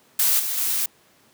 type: noise with level steps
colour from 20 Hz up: blue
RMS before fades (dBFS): -19 / -26 / -23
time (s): 0.19-0.86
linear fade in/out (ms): 5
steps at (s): 0.39 / 0.57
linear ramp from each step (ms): 10
effects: pink hiss -57 dBFS RMS until 1.33 s + high-pass 150 Hz 12 dB/octave